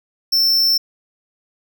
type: tone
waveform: square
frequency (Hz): 5370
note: E8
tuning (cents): +31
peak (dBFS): -13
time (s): 0.32-0.78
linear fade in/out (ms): 10
effects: none